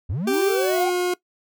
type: linear sweep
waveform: triangle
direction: up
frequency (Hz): 69.8 to 784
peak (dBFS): -21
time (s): 0.09-0.9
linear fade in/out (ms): 10
type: tone with pitch glide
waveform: 40% pulse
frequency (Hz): 391.2 to 358.7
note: G4 to F4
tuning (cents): -4 to +46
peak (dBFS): -19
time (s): 0.27-1.14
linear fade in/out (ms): 5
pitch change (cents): -150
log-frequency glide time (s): 0.5-0.83
type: noise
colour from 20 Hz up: blue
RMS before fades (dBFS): -36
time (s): 0.33-0.84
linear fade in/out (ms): 10
effects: noise-tail reverb RT60 0.1 s tail -20 dB re dry